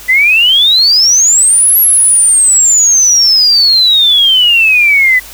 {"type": "exponential two-way sweep", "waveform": "sine", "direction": "up then down", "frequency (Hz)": [1975.5, 11630, 1975.5], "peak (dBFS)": -4, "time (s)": [0.08, 5.2], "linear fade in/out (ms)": 20, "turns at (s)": 1.78, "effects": ["added 51 Hz sine -38 dBFS peak until 5.33 s", "white hiss -31 dBFS RMS until 5.33 s"]}